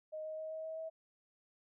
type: tone with pitch steps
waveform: sine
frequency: 622.3 / 626.6 / 631 / 635.4 / 639.8 / 644.2 Hz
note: D#5 / D#5 / D#5 / D#5 / D#5 / E5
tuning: 0 / +12 / +24 / +36 / +48 / -40 cents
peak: -40 dBFS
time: 0.12-0.9 s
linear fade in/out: 20 ms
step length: 130 ms
effects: none